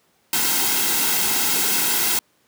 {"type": "noise with comb filter", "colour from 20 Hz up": "white", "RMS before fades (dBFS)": -20, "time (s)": [0.33, 2.19], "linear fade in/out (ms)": 2, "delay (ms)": 1.7, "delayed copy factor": -0.65, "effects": ["pink hiss -62 dBFS RMS until 2.47 s", "high-pass 150 Hz 12 dB/octave"]}